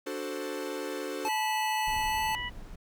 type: chord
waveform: 45% pulse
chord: D dominant seventh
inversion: none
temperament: equal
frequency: 293.7 / 370 / 440 / 523.3 Hz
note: D4 / F#4 / A4 / C5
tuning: 0 / 0 / 0 / 0 cents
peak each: -39 dBFS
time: 0.06-1.29 s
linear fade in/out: 10 ms
type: tone with pitch glide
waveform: square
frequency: 867 to 874 Hz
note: A5 to A5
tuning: -26 to -12 cents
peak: -29 dBFS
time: 1.25-2.35 s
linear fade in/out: 0 ms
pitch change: +14 cents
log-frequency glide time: 2.05-2.22 s
type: harmonic tone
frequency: 981 Hz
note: B5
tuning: 12 cents flat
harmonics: 1 / 2 / 3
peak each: -40 / -35 / -38 dBFS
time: 1.28-2.5 s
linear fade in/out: 20 ms
type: noise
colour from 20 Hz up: brown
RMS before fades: -42 dBFS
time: 1.87-2.76 s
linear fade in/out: 10 ms
effects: none